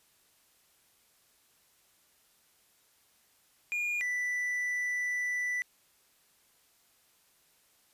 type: tone pair in turn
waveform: triangle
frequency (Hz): 2427 / 1977.2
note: D#7 / B6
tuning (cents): -44 / +1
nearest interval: major third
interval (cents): 355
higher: first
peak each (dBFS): -28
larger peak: neither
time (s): 3.72-4.01 / 4.01-5.62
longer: second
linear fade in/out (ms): 0
effects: white hiss -67 dBFS RMS until 7.93 s + resampled to 32000 Hz